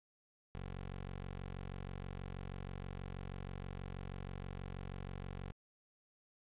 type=tone; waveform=15% pulse; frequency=46.25 Hz; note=F#1; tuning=in tune; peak=-37 dBFS; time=0.55-5.52 s; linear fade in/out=0 ms; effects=resampled to 8000 Hz + 13-bit